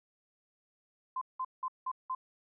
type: tone bursts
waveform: sine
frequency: 1034 Hz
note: C6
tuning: 21 cents flat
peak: -32 dBFS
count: 5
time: 1.16-2.15 s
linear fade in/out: 5 ms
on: 54 ms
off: 180 ms
effects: none